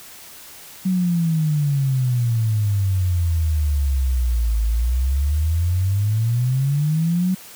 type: exponential two-way sweep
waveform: sine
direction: down then up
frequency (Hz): 189.3 to 53.7 to 189.3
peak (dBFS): -16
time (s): 0.85-7.35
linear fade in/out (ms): 10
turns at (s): 4.63
effects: white hiss -41 dBFS RMS until 7.55 s